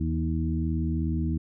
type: harmonic tone with a mistuned harmonic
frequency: 79.5 Hz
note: D#2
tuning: 38 cents sharp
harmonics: 1 / 2 / 3 / 4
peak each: -27 / -30 / -32 / -33 dBFS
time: 0-1.38 s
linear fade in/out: 10 ms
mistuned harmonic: 2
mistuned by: +31 cents
effects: none